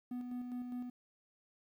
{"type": "tone with tremolo", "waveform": "triangle", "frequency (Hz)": 246.9, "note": "B3", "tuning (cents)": 0, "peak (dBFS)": -36, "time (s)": [0.11, 0.9], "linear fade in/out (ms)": 5, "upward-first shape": "square", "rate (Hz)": 4.9, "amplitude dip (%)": 35, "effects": ["12-bit"]}